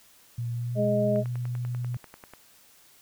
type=tone with pitch glide; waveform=sine; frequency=118.5 to 122.33 Hz; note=A#2 to B2; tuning=+29 to -16 cents; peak=-28 dBFS; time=0.38-1.97 s; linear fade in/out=5 ms; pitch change=+55 cents; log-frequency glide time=0.52-0.83 s
type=harmonic tone; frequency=207.7 Hz; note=G#3; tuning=in tune; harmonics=1 / 2 / 3; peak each=-27 / -31 / -24 dBFS; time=0.75-1.24 s; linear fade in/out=50 ms
type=click train; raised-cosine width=0.5 ms; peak=-29 dBFS; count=13; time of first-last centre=1.16-2.336 s; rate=10.2 Hz
effects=white hiss -57 dBFS RMS until 3.01 s